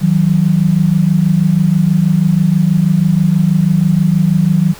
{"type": "tone pair together", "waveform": "sine", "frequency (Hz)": [158.79, 185], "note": ["D#3", "F#3"], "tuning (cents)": [36, 0], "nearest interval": "minor third", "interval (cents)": 264, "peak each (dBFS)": -11, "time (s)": [0.01, 4.74], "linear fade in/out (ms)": 20, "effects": ["pink hiss -35 dBFS RMS until 4.79 s"]}